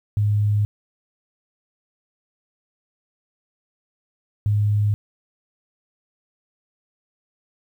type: tone pair in turn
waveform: sine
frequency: 104.1 / 104.1 Hz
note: G#2 / G#2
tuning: +5 / +5 cents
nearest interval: unison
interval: 0 cents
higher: neither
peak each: -16 dBFS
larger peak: neither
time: 0.17-0.65 / 4.46-4.94 s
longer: neither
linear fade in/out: 0 ms
effects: 9-bit